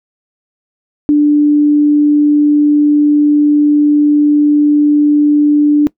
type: tone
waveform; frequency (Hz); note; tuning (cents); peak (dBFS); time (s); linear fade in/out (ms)
sine; 295; D4; +8; -5; 1.09-5.87; 0
effects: noise-tail reverb RT60 0.1 s tail -21 dB re dry